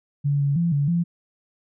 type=tone with pitch steps; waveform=sine; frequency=142.8 / 141.3 / 170.1 / 142.8 / 171.2 Hz; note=D3 / C#3 / F3 / D3 / F3; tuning=-48 / +34 / -45 / -48 / -34 cents; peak=-18 dBFS; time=0.24-1.04 s; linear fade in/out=20 ms; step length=160 ms; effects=none